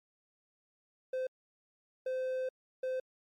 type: tone bursts at uneven times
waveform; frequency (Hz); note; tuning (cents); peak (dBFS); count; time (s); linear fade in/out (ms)
triangle; 516; C5; -24; -30; 3; 1.13-1.27 / 2.06-2.49 / 2.83-3; 5
effects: MP3 64 kbps